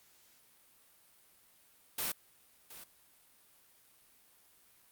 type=noise with echo; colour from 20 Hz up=white; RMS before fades=-35 dBFS; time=1.98-2.12 s; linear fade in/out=5 ms; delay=720 ms; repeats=1; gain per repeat=-15 dB; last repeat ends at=2.84 s; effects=white hiss -65 dBFS RMS until 4.91 s + Opus 48 kbps